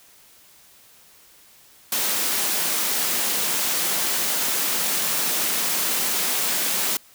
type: high-pass noise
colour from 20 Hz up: white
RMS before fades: -23 dBFS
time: 1.92-6.97 s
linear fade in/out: 2 ms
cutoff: 150 Hz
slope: 96 dB/octave
effects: white hiss -52 dBFS RMS until 7.14 s